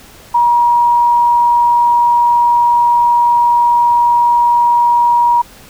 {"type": "tone", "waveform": "sine", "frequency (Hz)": 954, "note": "A#5", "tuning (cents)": 40, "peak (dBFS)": -7, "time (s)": [0.34, 5.42], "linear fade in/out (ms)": 10, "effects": ["pink hiss -39 dBFS RMS until 5.69 s"]}